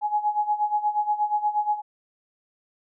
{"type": "tone with tremolo", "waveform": "sine", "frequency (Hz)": 839, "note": "G#5", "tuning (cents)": 17, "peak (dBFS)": -18, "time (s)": [0.01, 1.82], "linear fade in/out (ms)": 50, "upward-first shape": "sine", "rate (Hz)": 8.4, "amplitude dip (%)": 80, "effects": []}